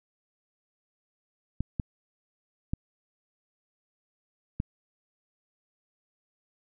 clicks, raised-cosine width 5 ms, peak -16 dBFS, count 4, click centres 1.606 / 1.798 / 2.735 / 4.601 s, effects none

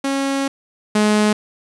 sawtooth tone pair in turn, 273.9 / 211.3 Hz, C#4 / G#3, -21 / +30 cents, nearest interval major third, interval 449 cents, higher first, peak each -14 / -9 dBFS, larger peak second, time 0.04-0.48 / 0.95-1.33 s, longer first, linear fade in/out 5 ms, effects resampled to 24000 Hz + 7-bit

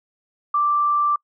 sine tone, 1174.7 Hz, D6, in tune, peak -16 dBFS, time 0.54-1.16 s, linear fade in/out 5 ms, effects noise-tail reverb RT60 0.1 s tail -26 dB re dry

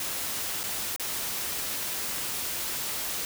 white noise with dropouts, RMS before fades -32 dBFS, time 0-3.25 s, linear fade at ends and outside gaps 1 ms, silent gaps 0.632-0.637 / 0.962-0.997 s, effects none

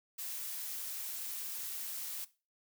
blue noise, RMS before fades -41 dBFS, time 0.18-2.25 s, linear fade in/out 10 ms, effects noise-tail reverb RT60 0.3 s tail -17 dB re dry

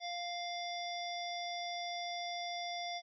harmonic tone, 698.5 Hz, F5, in tune, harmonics 1 / 3 / 5 / 7 / 8, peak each -40 / -46 / -45 / -49 / -50 dBFS, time 0-3.02 s, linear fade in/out 50 ms, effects none

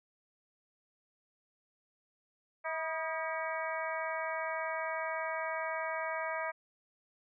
harmonic tone with a mistuned harmonic, 321.8 Hz, E4, 42 cents flat, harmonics 2 / 3 / 4 / 5 / 6 / 7, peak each -38 / -40 / -41 / -42 / -43 / -43 dBFS, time 2.64-6.52 s, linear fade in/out 20 ms, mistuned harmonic 4, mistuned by -62 cents, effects none

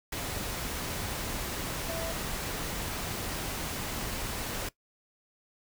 sine tone in noise, 659.3 Hz, E5, in tune, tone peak -35 dBFS, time 1.89-2.12 s, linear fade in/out 5 ms, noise pink, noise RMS -35 dBFS, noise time 0.12-4.69 s, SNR -3 dB, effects noise-tail reverb RT60 0.1 s tail -19 dB re dry

